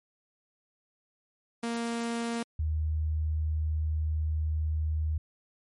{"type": "tone pair in turn", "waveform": ["sawtooth", "sine"], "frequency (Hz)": [233.1, 77.79], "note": ["A#3", "D#2"], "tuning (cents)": [0, 0], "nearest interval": "octave + perfect fifth", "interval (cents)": 1900, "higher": "first", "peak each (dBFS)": -26, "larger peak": "neither", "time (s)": [[1.63, 2.43], [2.59, 5.18]], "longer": "second", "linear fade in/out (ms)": 5, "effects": ["MP3 48 kbps"]}